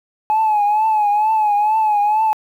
sine tone with vibrato, 850 Hz, G#5, 40 cents sharp, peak -11 dBFS, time 0.3-2.33 s, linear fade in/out 0 ms, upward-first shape triangle, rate 2.2 Hz, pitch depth 75 cents each way, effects tanh soft clip ceiling -10 dBFS + 8-bit

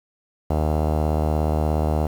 sawtooth tone with low-pass filter, 76.9 Hz, D#2, 20 cents flat, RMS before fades -21 dBFS, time 0.5-2.07 s, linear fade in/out 5 ms, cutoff 720 Hz, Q 2.6, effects 7-bit

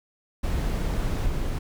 brown noise with level steps, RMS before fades -25 / -27 dBFS, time 0.43-1.59 s, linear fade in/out 10 ms, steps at 1.26 s, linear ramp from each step 2 ms, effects none

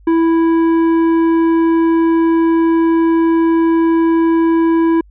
sine tone with tanh clipping, 329.6 Hz, E4, in tune, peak -11 dBFS, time 0.07-5.01 s, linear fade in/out 5 ms, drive 10 dB, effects added 50 Hz sine -41 dBFS peak until 5.1 s

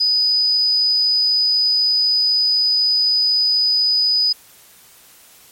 sine tone, 4978 Hz, D#8, in tune, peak -13 dBFS, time 0-4.33 s, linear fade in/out 10 ms, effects white hiss -47 dBFS RMS until 5.51 s + MP3 64 kbps

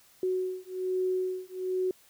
sine beating tone pair, 370 / 371.2 Hz, F#4 / F#4, 0 / +6 cents, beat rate 1.2 Hz, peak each -31 dBFS, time 0.23-1.91 s, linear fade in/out 2 ms, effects white hiss -60 dBFS RMS until 2.09 s

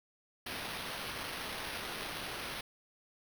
white noise with sample-and-hold, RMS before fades -41 dBFS, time 0.46-2.61 s, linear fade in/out 5 ms, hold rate 7350 Hz, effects none

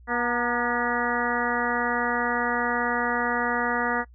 harmonic tone with a mistuned harmonic, 241.2 Hz, B3, 41 cents flat, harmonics 1 / 2 / 3 / 4 / 5 / 6 / 7 / 8, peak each -31 / -31 / -31 / -31 / -31 / -31 / -31 / -31 dBFS, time 0.07-4.05 s, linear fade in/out 50 ms, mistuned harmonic 4, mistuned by -61 cents, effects noise-tail reverb RT60 0.1 s tail -24 dB re dry + added 60 Hz sine -47 dBFS peak until 4.14 s

